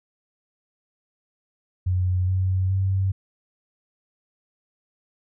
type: tone with pitch steps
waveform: sine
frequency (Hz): 91.3 / 93.54 / 95.84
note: F#2 / F#2 / G2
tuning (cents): -23 / +19 / -39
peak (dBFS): -19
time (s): 1.86-3.12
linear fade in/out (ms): 10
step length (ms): 420
effects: none